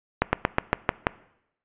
slowing click train, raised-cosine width 0.5 ms, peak -3 dBFS, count 7, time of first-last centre 0.22-1.069 s, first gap 110 ms, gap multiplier 1.1, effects noise-tail reverb RT60 0.8 s tail -20 dB re dry + resampled to 8000 Hz

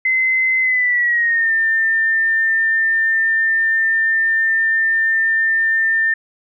sine tone with pitch glide, 2054 to 1798.5 Hz, C7 to A6, -33 to +37 cents, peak -13 dBFS, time 0.05-6.14 s, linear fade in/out 5 ms, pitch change -230 cents, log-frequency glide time 0.61-1.53 s, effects none

